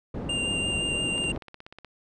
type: low-pass noise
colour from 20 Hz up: white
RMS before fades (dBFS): -33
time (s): 0.14-1.38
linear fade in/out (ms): 5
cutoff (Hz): 350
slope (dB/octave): 12
type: tone with vibrato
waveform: square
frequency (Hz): 2794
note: F7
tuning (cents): 0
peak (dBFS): -27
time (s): 0.29-1.32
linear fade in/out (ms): 5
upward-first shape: sine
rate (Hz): 5.8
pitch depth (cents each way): 9
type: click train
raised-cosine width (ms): 0.3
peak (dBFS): -27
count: 12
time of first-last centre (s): 1.18-1.847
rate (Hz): 16.5
effects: resampled to 22050 Hz